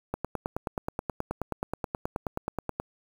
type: click train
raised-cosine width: 1 ms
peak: -15 dBFS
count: 26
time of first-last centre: 0.14-2.8 s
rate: 9.4 Hz
effects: 7-bit